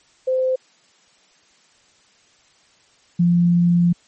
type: tone pair in turn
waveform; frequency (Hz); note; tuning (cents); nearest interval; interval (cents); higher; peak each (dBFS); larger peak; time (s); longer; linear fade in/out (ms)
sine; 517 / 173.38; C5 / F3; -21 / -12; octave + perfect fifth; 1891; first; -16 / -12; second; 0.27-0.56 / 3.19-3.93; second; 10
effects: white hiss -56 dBFS RMS until 4.07 s + MP3 32 kbps